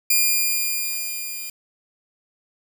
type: tone with level ramp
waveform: 5% pulse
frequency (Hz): 2413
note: D7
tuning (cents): +46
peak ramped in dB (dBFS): -5 to -21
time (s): 0.1-1.5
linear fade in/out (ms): 5
effects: 7-bit